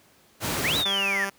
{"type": "noise", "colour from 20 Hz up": "pink", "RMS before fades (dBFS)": -27, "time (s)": [0.4, 0.85], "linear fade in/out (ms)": 50}
{"type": "linear two-way sweep", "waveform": "sine", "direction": "up then down", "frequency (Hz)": [1695, 3951, 1695], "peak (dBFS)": -23, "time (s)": [0.64, 1.25], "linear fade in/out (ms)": 5, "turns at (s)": 0.77}
{"type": "tone", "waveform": "5% pulse", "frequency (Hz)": 197.1, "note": "G3", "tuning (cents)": 10, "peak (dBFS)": -17, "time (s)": [0.85, 1.3], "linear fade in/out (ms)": 10}
{"effects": ["pink hiss -58 dBFS RMS until 1.38 s", "high-pass 100 Hz 12 dB/octave"]}